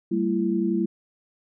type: tone cluster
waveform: sine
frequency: 194.6 / 225.8 / 335.8 Hz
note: G3 / A3 / E4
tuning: -12 / +45 / +32 cents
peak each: -25 / -27 / -24 dBFS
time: 0.11-0.86 s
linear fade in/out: 10 ms
effects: none

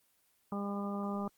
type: harmonic tone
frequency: 201.3 Hz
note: G3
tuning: 46 cents sharp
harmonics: 1 / 2 / 3 / 4 / 5 / 6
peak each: -35 / -43 / -44 / -44 / -48 / -43 dBFS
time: 0.52-1.28 s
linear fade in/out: 2 ms
effects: white hiss -72 dBFS RMS until 1.37 s + Opus 24 kbps

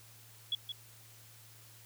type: tone with echo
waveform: sine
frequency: 3368 Hz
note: G#7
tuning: 24 cents sharp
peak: -30 dBFS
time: 0.52-0.55 s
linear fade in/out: 2 ms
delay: 170 ms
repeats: 1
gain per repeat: -7 dB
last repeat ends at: 0.72 s
effects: added 112 Hz sine -59 dBFS peak until 1.85 s + white hiss -58 dBFS RMS until 1.85 s

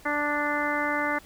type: harmonic tone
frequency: 293.7 Hz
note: D4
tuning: in tune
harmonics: 1 / 2 / 3 / 4 / 5 / 6 / 7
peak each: -32 / -32 / -32 / -32 / -32 / -32 / -32 dBFS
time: 0.05-1.19 s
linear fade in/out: 10 ms
effects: pink hiss -52 dBFS RMS until 1.25 s

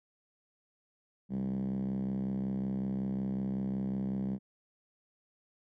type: tone with band-pass filter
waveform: 5% pulse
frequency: 65.41 Hz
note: C2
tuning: in tune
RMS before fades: -34 dBFS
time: 1.29-4.39 s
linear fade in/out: 50 ms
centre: 180 Hz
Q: 7
effects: none

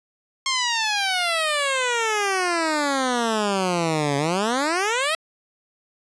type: exponential two-way sweep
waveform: 10% pulse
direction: down then up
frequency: 1080 to 138.59 to 662 Hz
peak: -12 dBFS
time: 0.46-5.15 s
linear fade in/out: 2 ms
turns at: 4.17 s
effects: resampled to 22050 Hz

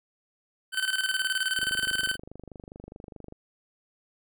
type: tone with tremolo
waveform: 25% pulse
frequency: 1530 Hz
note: G6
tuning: 42 cents flat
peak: -20 dBFS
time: 0.72-2.17 s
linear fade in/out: 50 ms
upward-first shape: square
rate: 19 Hz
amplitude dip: 65%
type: click train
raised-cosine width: 2 ms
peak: -29 dBFS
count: 44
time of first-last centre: 1.59-3.324 s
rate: 24.8 Hz
effects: none

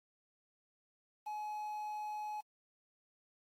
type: tone with quantisation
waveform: triangle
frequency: 846 Hz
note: G#5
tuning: 32 cents sharp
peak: -37 dBFS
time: 1.26-2.41 s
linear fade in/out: 10 ms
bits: 10
effects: AAC 48 kbps

